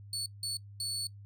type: tone bursts at uneven times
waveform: 30% pulse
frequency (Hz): 4435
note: C#8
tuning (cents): 0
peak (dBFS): -30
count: 3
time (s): 0.13-0.26 / 0.43-0.57 / 0.8-1.07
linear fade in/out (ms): 2
effects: noise-tail reverb RT60 0.1 s tail -21 dB re dry + added 101 Hz sine -47 dBFS peak until 1.25 s